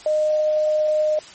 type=tone; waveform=sine; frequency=613 Hz; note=D#5; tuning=26 cents flat; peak=-16 dBFS; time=0.06-1.19 s; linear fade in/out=2 ms; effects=white hiss -42 dBFS RMS until 1.34 s + MP3 32 kbps